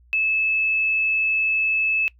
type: tone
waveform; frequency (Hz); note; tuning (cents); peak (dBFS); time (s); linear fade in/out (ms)
sine; 2608; E7; -19; -18; 0.13-2.08; 0
effects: noise-tail reverb RT60 0.1 s tail -20 dB re dry + added 60 Hz sine -51 dBFS peak until 2.19 s